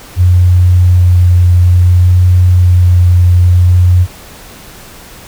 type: tone with vibrato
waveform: sine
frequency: 89.4 Hz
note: F2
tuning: 41 cents sharp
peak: -3 dBFS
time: 0.16-4.07 s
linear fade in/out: 50 ms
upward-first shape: sine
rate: 0.57 Hz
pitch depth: 12 cents each way
effects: pink hiss -33 dBFS RMS until 5.27 s